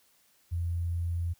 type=tone with sample-and-hold; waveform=sine; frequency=85.5 Hz; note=F2; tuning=36 cents flat; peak=-28 dBFS; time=0.51-1.34 s; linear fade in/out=20 ms; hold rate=11025 Hz; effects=white hiss -66 dBFS RMS until 1.39 s